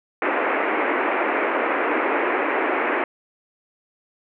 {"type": "band-pass noise", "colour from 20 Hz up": "pink", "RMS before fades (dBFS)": -22, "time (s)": [0.22, 3.04], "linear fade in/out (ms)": 2, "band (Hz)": [280, 2400], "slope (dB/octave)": 48, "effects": []}